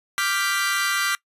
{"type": "chord", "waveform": "sawtooth", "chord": "G dominant seventh", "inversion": "second", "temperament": "equal", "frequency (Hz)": [1174.7, 1396.9, 1568, 1975.5], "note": ["D6", "F6", "G6", "B6"], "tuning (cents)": [0, 0, 0, 0], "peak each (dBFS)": -23, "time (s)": [0.18, 1.15], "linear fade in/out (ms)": 0, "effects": ["noise-tail reverb RT60 0.1 s tail -22 dB re dry", "resampled to 32000 Hz"]}